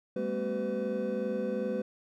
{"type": "tone cluster", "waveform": "triangle", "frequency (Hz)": [201.6, 224.2, 254.2, 380.5, 504], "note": ["G3", "A3", "C4", "F#4", "B4"], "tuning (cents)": [49, 33, -50, 48, 35], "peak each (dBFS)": [-34, -35, -39, -36, -31], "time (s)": [0.16, 1.82], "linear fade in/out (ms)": 5, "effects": []}